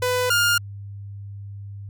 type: tone pair in turn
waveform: sawtooth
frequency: 499.1 / 1411.7 Hz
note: B4 / F6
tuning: +18 / +18 cents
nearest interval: octave + tritone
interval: 1800 cents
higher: second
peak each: -16 / -13 dBFS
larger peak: second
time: 0.02-0.3 / 0.3-0.58 s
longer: neither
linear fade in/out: 5 ms
effects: added 100 Hz sine -33 dBFS peak until 1.89 s